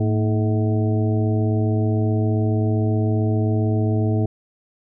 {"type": "harmonic tone with a mistuned harmonic", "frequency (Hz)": 107.2, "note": "A2", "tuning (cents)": -45, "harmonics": [1, 2, 3, 4, 6, 7], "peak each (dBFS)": [-18, -25, -26, -28, -32, -36], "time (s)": [0, 4.26], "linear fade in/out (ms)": 5, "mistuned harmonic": 2, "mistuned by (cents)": 93, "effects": []}